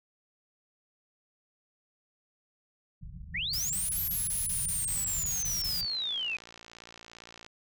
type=low-pass noise; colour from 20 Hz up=pink; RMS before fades=-43 dBFS; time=3.01-5.86 s; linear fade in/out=20 ms; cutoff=190 Hz; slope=96 dB/octave
type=linear two-way sweep; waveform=sine; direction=up then down; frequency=1760 to 11880 to 2441 Hz; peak=-30 dBFS; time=3.34-6.37 s; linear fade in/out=10 ms; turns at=4.01 s
type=noise bursts; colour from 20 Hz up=blue; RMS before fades=-37 dBFS; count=12; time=3.53-5.812 s; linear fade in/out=5 ms; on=170 ms; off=22 ms
type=click train; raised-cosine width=0.2 ms; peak=-30 dBFS; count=149; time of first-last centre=4.89-7.464 s; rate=57.5 Hz
effects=none